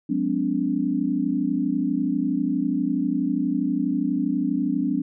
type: tone cluster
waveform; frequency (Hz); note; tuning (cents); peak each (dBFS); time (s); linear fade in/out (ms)
sine; 180.1 / 208.1 / 255.8 / 288.1; F#3 / G#3 / C4 / D4; -46 / +4 / -39 / -33; -29 / -29 / -25 / -24; 0.09-5.02; 10
effects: none